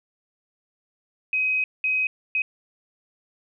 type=tone bursts at uneven times; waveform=sine; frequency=2526 Hz; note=D#7; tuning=26 cents sharp; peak=-20 dBFS; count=3; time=1.33-1.64 / 1.84-2.07 / 2.35-2.42 s; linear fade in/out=2 ms; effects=none